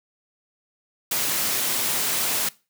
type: noise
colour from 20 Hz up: white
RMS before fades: -24 dBFS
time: 1.11-2.49 s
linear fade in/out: 5 ms
effects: noise-tail reverb RT60 0.3 s tail -21 dB re dry + high-pass 100 Hz 12 dB/octave